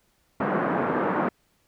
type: band-pass noise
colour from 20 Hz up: pink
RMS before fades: -25 dBFS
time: 0.4-1.29 s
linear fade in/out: 5 ms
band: 180 to 1500 Hz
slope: 24 dB/octave
effects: pink hiss -67 dBFS RMS until 1.67 s